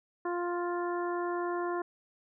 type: harmonic tone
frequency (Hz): 350.2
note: F4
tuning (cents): +5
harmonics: 1 / 2 / 3 / 4 / 5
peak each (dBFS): -32 / -38 / -37 / -43 / -46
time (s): 0.25-1.82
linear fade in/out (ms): 5
effects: none